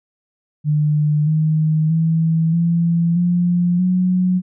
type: tone with pitch steps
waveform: sine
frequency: 150.1 / 156.11 / 162.37 / 168.87 / 175.64 / 182.67 Hz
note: D3 / D#3 / E3 / E3 / F3 / F#3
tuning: +38 / +6 / -26 / +42 / +10 / -22 cents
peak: -13 dBFS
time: 0.64-4.42 s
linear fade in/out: 50 ms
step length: 630 ms
effects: none